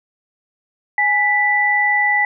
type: tone pair together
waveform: sine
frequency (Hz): 829.5 / 1975.5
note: G#5 / B6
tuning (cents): -2 / 0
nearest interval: octave + minor third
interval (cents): 1502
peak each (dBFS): -19 / -14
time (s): 0.98-2.25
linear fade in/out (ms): 2
effects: none